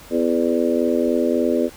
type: harmonic tone with a mistuned harmonic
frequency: 83.5 Hz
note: E2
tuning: 23 cents sharp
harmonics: 3 / 4 / 5 / 6 / 7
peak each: -21 / -22 / -23 / -24 / -24 dBFS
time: 0.1-1.7 s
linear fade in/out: 50 ms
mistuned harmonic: 7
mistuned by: +17 cents
effects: pink hiss -43 dBFS RMS until 1.76 s